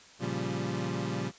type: chord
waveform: 25% pulse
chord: G half-diminished seventh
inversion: first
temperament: equal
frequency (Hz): 116.54 / 138.59 / 174.61 / 196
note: Bb2 / Db3 / F3 / G3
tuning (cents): 0 / 0 / 0 / 0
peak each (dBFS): -33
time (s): 0.19-1.32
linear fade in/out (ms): 50
effects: white hiss -54 dBFS RMS until 1.38 s + resampled to 16000 Hz